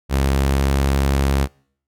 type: tone with pitch glide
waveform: sawtooth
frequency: 68 to 68.59 Hz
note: C#2 to C#2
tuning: -33 to -18 cents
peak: -11 dBFS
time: 0.09-1.48 s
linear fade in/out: 50 ms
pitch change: +15 cents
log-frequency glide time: 0.27-0.79 s
effects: noise-tail reverb RT60 0.6 s tail -26 dB re dry + MP3 96 kbps